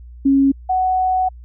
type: tone pair in turn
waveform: sine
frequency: 274 / 744.3 Hz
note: C#4 / F#5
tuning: -20 / +10 cents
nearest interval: octave + perfect fourth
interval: 1730 cents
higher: second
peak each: -10 / -14 dBFS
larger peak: first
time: 0.25-0.52 / 0.69-1.29 s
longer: second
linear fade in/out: 10 ms
effects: added 60 Hz sine -35 dBFS peak until 1.44 s